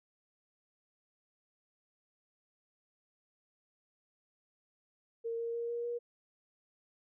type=tone with pitch steps; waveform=sine; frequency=460.5 / 464.5 / 468.5 / 472.6 / 476.7 Hz; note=A#4 / A#4 / A#4 / A#4 / A#4; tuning=-21 / -6 / +9 / +24 / +39 cents; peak=-34 dBFS; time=5.24-5.99 s; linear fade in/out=20 ms; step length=150 ms; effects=none